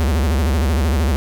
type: tone with vibrato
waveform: square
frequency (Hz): 73.42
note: D2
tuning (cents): 0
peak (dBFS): -15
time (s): 0-1.16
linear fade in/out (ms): 0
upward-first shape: sine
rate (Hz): 13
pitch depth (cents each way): 240
effects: none